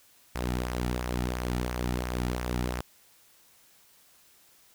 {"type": "tone with flanger", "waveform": "sawtooth", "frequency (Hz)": 61.3, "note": "B1", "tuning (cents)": -12, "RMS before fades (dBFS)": -31, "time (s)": [0.35, 2.81], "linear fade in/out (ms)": 5, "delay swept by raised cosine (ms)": [0.24, 1.94], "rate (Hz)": 2.9, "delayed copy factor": -0.5, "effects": ["white hiss -60 dBFS RMS until 4.74 s"]}